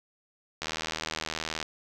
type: click train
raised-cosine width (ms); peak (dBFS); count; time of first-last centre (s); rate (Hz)
0.2; -14; 81; 0.62-1.628; 79.4
effects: none